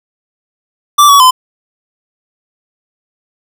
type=tone with pitch steps; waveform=square; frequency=1170 / 1130 / 1022 Hz; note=D6 / C#6 / C6; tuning=-7 / +33 / -41 cents; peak=-3 dBFS; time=0.98-1.31 s; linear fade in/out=10 ms; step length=110 ms; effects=7-bit